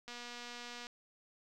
click train, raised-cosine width 0.2 ms, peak -30 dBFS, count 191, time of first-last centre 0.08-0.868 s, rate 241 Hz, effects none

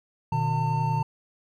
triangle tone cluster, 121.7 / 152.1 / 902 Hz, B2 / D#3 / A5, -25 / -39 / +43 cents, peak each -25 dBFS, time 0.32-1.03 s, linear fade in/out 5 ms, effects none

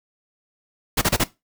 pink noise bursts, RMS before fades -18 dBFS, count 4, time 0.97-1.241 s, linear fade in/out 10 ms, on 46 ms, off 29 ms, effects noise-tail reverb RT60 0.2 s tail -17 dB re dry

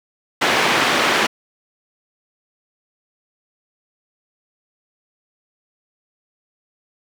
white band-pass noise, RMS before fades -17 dBFS, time 0.41-1.27 s, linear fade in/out 10 ms, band 210 to 2400 Hz, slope 12 dB/octave, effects none

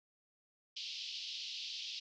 pink band-pass noise, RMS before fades -44 dBFS, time 0.76-2 s, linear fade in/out 10 ms, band 2800 to 5300 Hz, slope 48 dB/octave, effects none

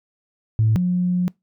sine tone pair in turn, 110 / 179.31 Hz, A2 / F3, 0 / +46 cents, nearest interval minor sixth, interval 846 cents, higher second, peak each -13 / -16 dBFS, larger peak first, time 0.59-0.76 / 0.76-1.28 s, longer second, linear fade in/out 0 ms, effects noise-tail reverb RT60 0.2 s tail -25 dB re dry + tanh soft clip ceiling -9 dBFS

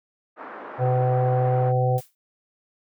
white band-pass noise, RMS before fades -38 dBFS, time 0.36-1.73 s, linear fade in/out 50 ms, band 260 to 1400 Hz, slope 24 dB/octave
harmonic tone, 126.6 Hz, B2, 43 cents sharp, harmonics 1 / 3 / 4 / 5 / 6, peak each -20 / -34 / -24 / -37 / -26 dBFS, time 0.78-2.01 s, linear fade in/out 50 ms
blue noise with exponential decay, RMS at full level -36 dBFS, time 1.98-2.15 s, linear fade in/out 1 ms, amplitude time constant 36 ms
effects none

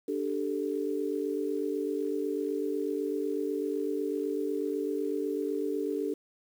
sine chord, D suspended fourth, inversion none, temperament equal, 293.7 / 392 / 440 Hz, D4 / G4 / A4, 0 / 0 / 0 cents, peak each -33 dBFS, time 0.08-6.14 s, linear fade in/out 5 ms, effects 9-bit

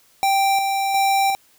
square tone with tremolo, 784 Hz, G5, in tune, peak -16 dBFS, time 0.23-1.35 s, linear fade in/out 0 ms, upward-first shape square, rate 1.4 Hz, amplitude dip 35%, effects white hiss -56 dBFS RMS until 1.58 s

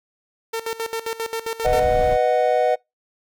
sawtooth tone with tremolo, 452.7 Hz, A4, 49 cents sharp, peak -19 dBFS, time 0.53-1.85 s, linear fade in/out 10 ms, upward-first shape square, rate 7.5 Hz, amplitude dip 80%
brown noise, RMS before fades -27 dBFS, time 1.63-2.18 s, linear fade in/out 50 ms
triangle chord, B major, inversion none, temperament equal with one note detuned, 493.9 / 618.7 / 740 Hz, B4 / D#5 / F#5, 0 / -10 / 0 cents, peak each -18 dBFS, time 1.64-2.76 s, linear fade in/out 20 ms
effects noise-tail reverb RT60 0.2 s tail -26 dB re dry

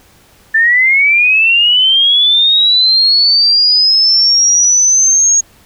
sine linear sweep, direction up, 1760 to 6620 Hz, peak -6 dBFS, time 0.54-5.41 s, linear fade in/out 10 ms, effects pink hiss -46 dBFS RMS until 5.65 s

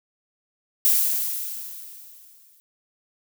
violet noise with exponential decay, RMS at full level -17 dBFS, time 0.85-2.6 s, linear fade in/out 0 ms, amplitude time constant 380 ms, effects none

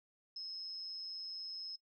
sine tone with amplitude modulation, 5170 Hz, E8, 34 cents flat, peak -39 dBFS, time 0.36-1.76 s, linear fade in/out 5 ms, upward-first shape sine, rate 176 Hz, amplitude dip 50%, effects noise-tail reverb RT60 0.1 s tail -22 dB re dry

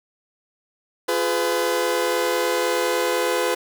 sawtooth chord, F diminished, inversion none, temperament just, 349.2 / 419.1 / 502.9 Hz, F4 / Ab4 / Cb5, 0 / +16 / +31 cents, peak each -22 / -22 / -18 dBFS, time 1.08-3.55 s, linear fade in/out 10 ms, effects 7-bit

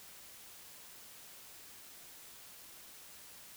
silence, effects white hiss -54 dBFS RMS until 3.56 s

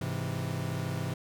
40% pulse chord, Ab augmented, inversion none, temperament equal with one note detuned, 102.87 / 130.81 / 164.81 Hz, Ab2 / C3 / E3, -16 / 0 / 0 cents, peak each -36 / -34 / -35 dBFS, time 0.01-1.14 s, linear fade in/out 5 ms, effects none

